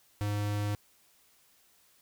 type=tone; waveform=square; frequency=103.4 Hz; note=G#2; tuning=7 cents flat; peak=-30 dBFS; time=0.21-0.75 s; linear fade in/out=0 ms; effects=white hiss -65 dBFS RMS until 2.01 s